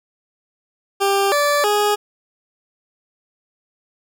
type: tone with pitch steps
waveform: 20% pulse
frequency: 395.8 / 581 / 415.1 Hz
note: G4 / D5 / G#4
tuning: +17 / -19 / -1 cents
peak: -10 dBFS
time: 1-1.96 s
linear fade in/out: 20 ms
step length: 320 ms
effects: none

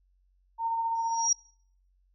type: tone with tremolo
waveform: sine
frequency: 914 Hz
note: A#5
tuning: 34 cents flat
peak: -25 dBFS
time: 0.58-1.29 s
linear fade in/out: 50 ms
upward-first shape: sine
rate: 15 Hz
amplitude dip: 30%
type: tone with exponential growth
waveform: sine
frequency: 5690 Hz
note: F8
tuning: 31 cents sharp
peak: -19 dBFS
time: 0.95-1.33 s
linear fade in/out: 5 ms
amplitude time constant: 81 ms
effects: noise-tail reverb RT60 0.6 s tail -25 dB re dry + added 46 Hz sine -64 dBFS peak until 2.14 s

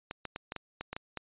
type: clicks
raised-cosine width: 0.3 ms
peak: -21 dBFS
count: 9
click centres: 0.111 / 0.253 / 0.361 / 0.521 / 0.563 / 0.81 / 0.93 / 0.965 / 1.173 s
effects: resampled to 8000 Hz

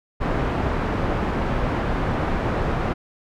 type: low-pass noise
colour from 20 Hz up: pink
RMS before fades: -23 dBFS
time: 0.2-2.94 s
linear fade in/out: 20 ms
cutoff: 1400 Hz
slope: 12 dB/octave
effects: none

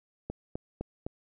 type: click train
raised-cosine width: 2 ms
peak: -21 dBFS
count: 4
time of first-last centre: 0.3-1.065 s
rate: 3.92 Hz
effects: none

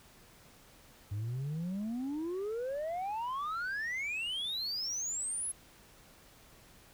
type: exponential sweep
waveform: sine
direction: up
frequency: 98 to 10890 Hz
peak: -31 dBFS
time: 1.11-5.52 s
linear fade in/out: 10 ms
effects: tanh soft clip ceiling -33 dBFS + pink hiss -59 dBFS RMS until 6.93 s

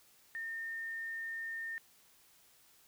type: tone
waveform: sine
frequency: 1820 Hz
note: A#6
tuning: 42 cents flat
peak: -38 dBFS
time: 0.35-1.78 s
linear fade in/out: 0 ms
effects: white hiss -65 dBFS RMS until 2.87 s

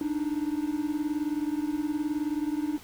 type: beating tone pair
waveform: triangle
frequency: 293.7 / 312.7 Hz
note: D4 / D#4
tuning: 0 / +9 cents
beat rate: 19 Hz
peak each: -27 / -29 dBFS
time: 0.01-2.78 s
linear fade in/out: 2 ms
effects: pink hiss -50 dBFS RMS until 2.83 s

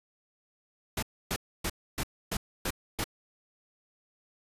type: noise bursts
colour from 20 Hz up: pink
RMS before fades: -31 dBFS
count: 7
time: 0.97-3.042 s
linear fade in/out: 5 ms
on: 56 ms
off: 280 ms
effects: resampled to 32000 Hz

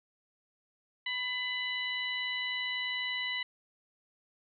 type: harmonic tone with a mistuned harmonic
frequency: 989 Hz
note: B5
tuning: 2 cents sharp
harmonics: 1 / 2 / 3 / 4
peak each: -46 / -34 / -37 / -41 dBFS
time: 1.06-3.43 s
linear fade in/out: 5 ms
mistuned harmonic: 2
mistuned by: +27 cents
effects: none

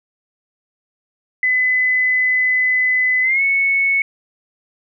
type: tone with pitch glide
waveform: sine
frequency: 2013 to 2208 Hz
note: B6 to C#7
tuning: +33 to -7 cents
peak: -13 dBFS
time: 1.43-4.02 s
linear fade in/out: 2 ms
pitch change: +160 cents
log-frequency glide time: 3.22-3.42 s
effects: none

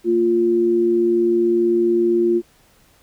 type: tone pair together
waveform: sine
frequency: 228.9 / 349.1 Hz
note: A#3 / F4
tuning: -31 / -1 cents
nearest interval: perfect fifth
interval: 730 cents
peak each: -23 / -14 dBFS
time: 0.04-2.42 s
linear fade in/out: 50 ms
effects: pink hiss -55 dBFS RMS until 3.02 s

